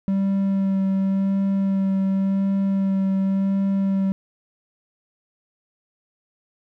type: tone with vibrato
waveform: triangle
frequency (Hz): 194.2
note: G3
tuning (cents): -16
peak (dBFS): -16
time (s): 0.08-4.12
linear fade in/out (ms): 0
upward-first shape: sine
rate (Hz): 0.91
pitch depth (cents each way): 14
effects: none